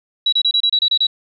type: tone bursts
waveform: sine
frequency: 3900 Hz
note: B7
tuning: 23 cents flat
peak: -12 dBFS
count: 9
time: 0.26-1.069 s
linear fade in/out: 5 ms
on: 65 ms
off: 28 ms
effects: none